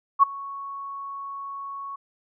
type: tone with ADSR envelope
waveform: sine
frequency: 1108.7 Hz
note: C#6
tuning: in tune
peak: -9 dBFS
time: 0.19-1.96 s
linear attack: 38 ms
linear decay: 12 ms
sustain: -23 dB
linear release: 8 ms
effects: none